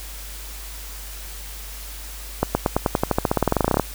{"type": "accelerating click train", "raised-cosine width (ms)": 1, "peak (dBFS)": -3, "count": 23, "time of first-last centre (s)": [2.43, 3.797], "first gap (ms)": 120, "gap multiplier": 0.93, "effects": ["added 50 Hz sine -35 dBFS peak until 3.94 s", "white hiss -38 dBFS RMS until 3.94 s"]}